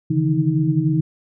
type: tone cluster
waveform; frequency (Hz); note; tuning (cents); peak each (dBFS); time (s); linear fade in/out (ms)
sine; 139.7 / 152.9 / 163.1 / 314.8; C#3 / D#3 / E3 / D#4; +14 / -30 / -18 / +20; -21; 0.1-1.01; 10
effects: none